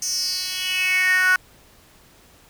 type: tone with high-pass filter sweep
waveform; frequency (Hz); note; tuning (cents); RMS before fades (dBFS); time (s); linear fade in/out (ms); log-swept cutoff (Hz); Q
10% pulse; 369.5; F#4; -2; -21; 0.02-1.36; 2; 6400 to 1400; 6.1
effects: pink hiss -52 dBFS RMS until 2.49 s